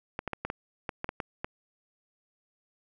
clicks, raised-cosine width 0.5 ms, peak -17 dBFS, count 10, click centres 0.191 / 0.277 / 0.333 / 0.45 / 0.501 / 0.892 / 1.044 / 1.091 / 1.202 / 1.445 s, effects none

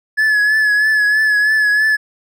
triangle tone with vibrato, 1711 Hz, A6, 49 cents flat, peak -9 dBFS, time 0.17-1.97 s, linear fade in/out 20 ms, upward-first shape triangle, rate 3.1 Hz, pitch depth 45 cents each way, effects none

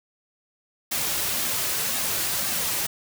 white noise with flanger, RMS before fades -26 dBFS, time 0.91-2.87 s, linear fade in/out 10 ms, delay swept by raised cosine 2 to 4.5 ms, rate 1.9 Hz, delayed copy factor -0.5, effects none

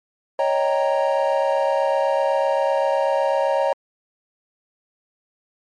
triangle chord, Eb dominant seventh, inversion third, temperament equal, 554.4 / 622.3 / 784 / 932.3 Hz, Db5 / Eb5 / G5 / Bb5, 0 / 0 / 0 / 0 cents, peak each -18 / -21 / -24 / -22 dBFS, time 0.39-3.73 s, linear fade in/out 2 ms, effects MP3 48 kbps

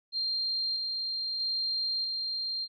sine tone with tremolo, 4186 Hz, C8, in tune, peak -28 dBFS, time 0.12-2.68 s, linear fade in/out 50 ms, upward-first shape square, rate 0.78 Hz, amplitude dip 25%, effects none

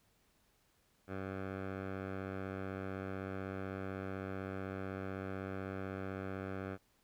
10% pulse tone with low-pass filter, 95.9 Hz, G2, 37 cents flat, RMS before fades -42 dBFS, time 1.07-6.78 s, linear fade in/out 50 ms, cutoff 1700 Hz, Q 1.3, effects pink hiss -73 dBFS RMS until 7.03 s

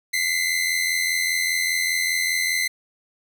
sawtooth tone pair together, 2015 / 2100 Hz, B6 / C7, +34 / +6 cents, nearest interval minor second, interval 72 cents, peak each -20 dBFS, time 0.13-2.68 s, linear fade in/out 10 ms, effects none

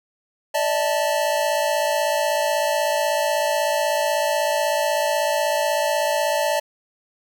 square chord, D suspended second, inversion none, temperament equal with one note detuned, 587.3 / 643.5 / 880 Hz, D5 / E5 / A5, 0 / -42 / 0 cents, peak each -23 / -25 / -25 dBFS, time 0.54-6.6 s, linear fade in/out 10 ms, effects none

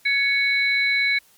sine tone cluster, 1681 / 2221 / 3988 Hz, G#6 / C#7 / B7, +20 / +3 / +16 cents, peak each -27 / -18 / -27 dBFS, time 0.05-1.19 s, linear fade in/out 10 ms, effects white hiss -56 dBFS RMS until 1.37 s + MP3 96 kbps

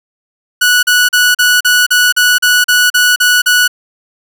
sawtooth tone bursts, 1473 Hz, F#6, 8 cents flat, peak -3 dBFS, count 12, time 0.61-3.679 s, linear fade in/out 10 ms, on 220 ms, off 39 ms, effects none

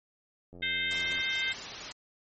click train, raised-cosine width 2 ms, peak -36 dBFS, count 60, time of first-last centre 0.53-1.198 s, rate 88.3 Hz
harmonic tone, 523.3 Hz, C5, in tune, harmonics 3 / 4 / 5 / 6 / 7, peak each -36 / -31 / -42 / -36 / -35 dBFS, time 0.62-1.53 s, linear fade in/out 10 ms
white noise, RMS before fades -39 dBFS, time 0.91-1.92 s, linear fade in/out 0 ms
effects MP3 32 kbps

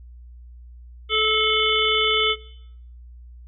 harmonic tone, 434.3 Hz, A4, 23 cents flat, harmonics 1 / 3 / 5 / 7 / 8, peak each -25 / -25 / -24 / -22 / -24 dBFS, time 1.09-2.36 s, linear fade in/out 50 ms, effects noise-tail reverb RT60 0.7 s tail -17 dB re dry + added 60 Hz sine -40 dBFS peak until 3.47 s

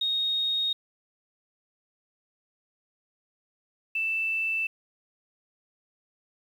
sine tone pair in turn, 3729 / 2652 Hz, A#7 / E7, 0 / +10 cents, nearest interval tritone, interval 590 cents, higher first, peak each -24 / -25 dBFS, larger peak first, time 0.01-0.73 / 3.95-4.67 s, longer neither, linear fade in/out 5 ms, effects 9-bit

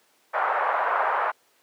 pink band-pass noise, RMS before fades -24 dBFS, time 0.33-1.32 s, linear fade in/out 20 ms, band 640 to 1500 Hz, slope 24 dB/octave, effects pink hiss -62 dBFS RMS until 1.62 s + high-pass 400 Hz 12 dB/octave

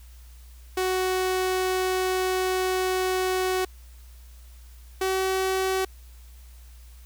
sawtooth tone pair in turn, 371.9 / 379.1 Hz, F#4 / F#4, +9 / +42 cents, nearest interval unison, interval 33 cents, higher second, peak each -19 dBFS, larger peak neither, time 0.77-3.65 / 5.01-5.85 s, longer first, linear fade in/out 5 ms, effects added 60 Hz sine -44 dBFS peak until 7.05 s + white hiss -57 dBFS RMS until 7.05 s

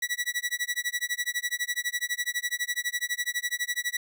sawtooth tone with tremolo, 1945 Hz, B6, 27 cents flat, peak -21 dBFS, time 0.02-3.97 s, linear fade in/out 5 ms, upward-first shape sine, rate 12 Hz, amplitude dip 100%, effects none

